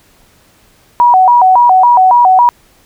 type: tone with vibrato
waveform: sine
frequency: 849 Hz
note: G#5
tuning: 38 cents sharp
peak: -3 dBFS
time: 1-2.49 s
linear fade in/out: 0 ms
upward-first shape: square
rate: 3.6 Hz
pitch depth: 220 cents each way
effects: pink hiss -48 dBFS RMS until 2.85 s